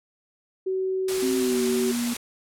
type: tone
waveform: sine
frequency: 377.6 Hz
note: F#4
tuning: 35 cents sharp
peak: -23 dBFS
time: 0.66-1.92 s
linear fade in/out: 10 ms
type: noise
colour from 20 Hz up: white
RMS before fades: -31 dBFS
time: 1.08-2.17 s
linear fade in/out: 5 ms
type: tone with pitch glide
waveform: sine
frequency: 261.6 to 238.5 Hz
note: C4 to A#3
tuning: 0 to +40 cents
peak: -24 dBFS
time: 1.22-2.14 s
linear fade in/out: 10 ms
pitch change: -160 cents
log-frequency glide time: 1.37-1.63 s
effects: low-pass 11000 Hz 12 dB/octave